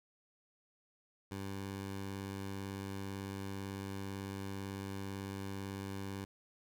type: tone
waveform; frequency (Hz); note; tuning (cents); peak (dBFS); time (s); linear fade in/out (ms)
15% pulse; 98; G2; 0; -34; 1.31-6.25; 5
effects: none